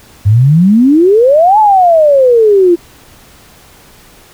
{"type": "exponential two-way sweep", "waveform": "sine", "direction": "up then down", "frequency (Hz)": [96.8, 880, 336.3], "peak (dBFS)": -3, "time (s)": [0.25, 2.76], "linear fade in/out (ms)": 20, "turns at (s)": 1.59, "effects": ["pink hiss -40 dBFS RMS until 4.33 s"]}